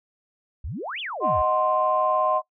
sine exponential two-way sweep, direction up then down, 55 to 3520 to 55 Hz, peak -29 dBFS, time 0.64-1.42 s, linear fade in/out 5 ms, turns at 1 s
sine chord, C diminished, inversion first, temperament equal, 622.3 / 740 / 1046.5 Hz, Eb5 / Gb5 / C6, 0 / 0 / 0 cents, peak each -23 / -25 / -22 dBFS, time 1.2-2.42 s, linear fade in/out 50 ms
effects noise-tail reverb RT60 0.1 s tail -19 dB re dry + tanh soft clip ceiling -9 dBFS

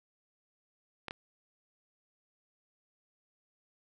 clicks, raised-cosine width 0.3 ms, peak -22 dBFS, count 2, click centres 1.083 / 1.109 s, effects none

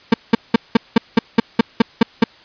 35% pulse tone bursts, 228.5 Hz, A#3, 34 cents flat, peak -5 dBFS, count 11, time 0.12-2.24 s, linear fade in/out 5 ms, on 20 ms, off 190 ms, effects white hiss -46 dBFS RMS until 2.44 s + resampled to 11025 Hz

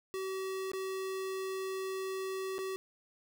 square tone with dropouts, 381.1 Hz, G4, 49 cents flat, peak -36 dBFS, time 0.14-2.76 s, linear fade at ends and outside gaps 0 ms, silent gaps 0.717-0.734 / 2.582-2.589 s, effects none

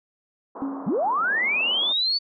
white band-pass noise, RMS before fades -38 dBFS, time 0.55-1.93 s, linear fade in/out 10 ms, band 200 to 1200 Hz, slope 48 dB/octave
sine tone with exponential decay, 274.2 Hz, C#4, 19 cents flat, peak -23 dBFS, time 0.62-1.31 s, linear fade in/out 1 ms, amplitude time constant 150 ms
sine linear sweep, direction up, 134.1 to 4545 Hz, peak -20 dBFS, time 0.86-2.19 s, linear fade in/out 20 ms
effects none

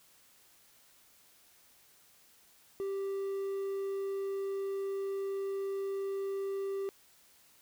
triangle tone, 392 Hz, G4, in tune, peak -31 dBFS, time 2.8-6.89 s, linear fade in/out 0 ms, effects white hiss -63 dBFS RMS until 7.61 s

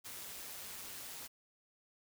white noise with amplitude modulation, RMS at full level -45 dBFS, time 0.04-1.28 s, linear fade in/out 20 ms, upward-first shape sine, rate 191 Hz, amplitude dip 50%, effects none

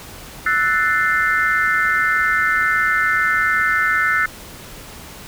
sine chord, F# half-diminished seventh, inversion third, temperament equal with one note detuned, 1318.5 / 1480 / 1771.2 / 2093 Hz, E6 / F#6 / A6 / C7, 0 / 0 / +11 / 0 cents, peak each -21 / -19 / -19 / -22 dBFS, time 0.46-4.26 s, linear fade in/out 5 ms, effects pink hiss -37 dBFS RMS until 5.27 s

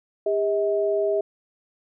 sine tone pair together, 402.7 / 639.2 Hz, G4 / D#5, +47 / +47 cents, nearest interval minor sixth, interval 800 cents, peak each -22 / -23 dBFS, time 0.26-1.21 s, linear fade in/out 5 ms, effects none

